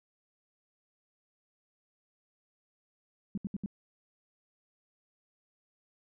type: tone bursts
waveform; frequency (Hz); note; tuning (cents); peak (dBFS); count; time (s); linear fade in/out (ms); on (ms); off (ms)
sine; 198.8; G3; +25; -31; 4; 3.35-3.661; 2; 26; 69
effects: none